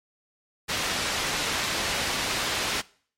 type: low-pass noise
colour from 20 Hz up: white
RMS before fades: -28 dBFS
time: 0.68-2.82 s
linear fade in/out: 20 ms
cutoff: 4400 Hz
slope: 12 dB/octave
effects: noise-tail reverb RT60 0.5 s tail -22 dB re dry + MP3 64 kbps